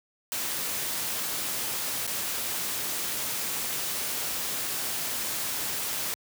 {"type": "noise with dropouts", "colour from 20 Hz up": "white", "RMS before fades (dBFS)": -31, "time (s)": [0.32, 6.14], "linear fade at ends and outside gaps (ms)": 0, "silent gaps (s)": [2.067, 2.076], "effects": ["high-pass 80 Hz 12 dB/octave"]}